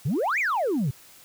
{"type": "exponential two-way sweep", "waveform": "sine", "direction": "up then down", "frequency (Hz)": [116.54, 2514, 116.54], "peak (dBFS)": -20, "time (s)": [0.05, 0.91], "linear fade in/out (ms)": 10, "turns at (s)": 0.39, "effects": ["tanh soft clip ceiling -20 dBFS", "white hiss -51 dBFS RMS until 1.24 s"]}